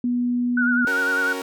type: tone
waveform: sine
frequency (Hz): 244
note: B3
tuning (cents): -21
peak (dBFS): -19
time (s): 0.04-0.85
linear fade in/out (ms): 2
type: tone with vibrato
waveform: sine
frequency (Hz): 1455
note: F#6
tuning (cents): -29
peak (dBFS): -19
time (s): 0.57-1.33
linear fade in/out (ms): 5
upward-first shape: sine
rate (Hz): 10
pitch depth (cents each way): 63
type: chord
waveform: sawtooth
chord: F# major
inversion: second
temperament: equal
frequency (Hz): 277.2 / 370 / 466.2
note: C#4 / F#4 / A#4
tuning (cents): 0 / 0 / 0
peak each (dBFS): -27 / -30 / -26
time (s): 0.87-1.42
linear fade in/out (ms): 2
effects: none